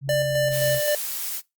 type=tone with pitch glide; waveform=sine; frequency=137.9 to 133.28 Hz; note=C#3 to C3; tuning=-9 to +32 cents; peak=-27 dBFS; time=0.01-0.81 s; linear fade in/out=50 ms; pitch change=-59 cents; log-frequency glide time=0.12-0.58 s
type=tone with tremolo; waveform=square; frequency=593 Hz; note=D5; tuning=17 cents sharp; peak=-20 dBFS; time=0.09-0.95 s; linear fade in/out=2 ms; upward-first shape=square; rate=3.8 Hz; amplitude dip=35%
type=noise; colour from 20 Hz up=blue; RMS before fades=-29 dBFS; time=0.5-1.42 s; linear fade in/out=50 ms
effects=noise-tail reverb RT60 0.2 s tail -22 dB re dry + Opus 48 kbps